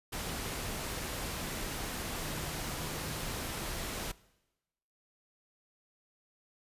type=tone in noise; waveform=sine; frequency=155.56 Hz; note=D#3; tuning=in tune; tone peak=-46 dBFS; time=2.19-3.28 s; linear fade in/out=10 ms; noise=pink; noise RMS=-38 dBFS; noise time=0.12-4.12 s; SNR=-11 dB; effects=noise-tail reverb RT60 1.0 s tail -21 dB re dry + resampled to 32000 Hz